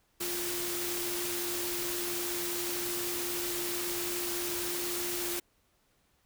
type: tone in noise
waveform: sine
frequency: 350 Hz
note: F4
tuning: 4 cents sharp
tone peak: -37 dBFS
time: 0.2-5.4 s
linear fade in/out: 10 ms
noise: white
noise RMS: -35 dBFS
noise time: 0.2-5.4 s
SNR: -5 dB
effects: pink hiss -71 dBFS RMS until 6.25 s